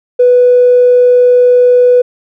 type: tone with tanh clipping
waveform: triangle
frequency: 493.9 Hz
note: B4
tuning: in tune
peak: -3 dBFS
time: 0.19-2.02 s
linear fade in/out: 10 ms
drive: 4 dB
effects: none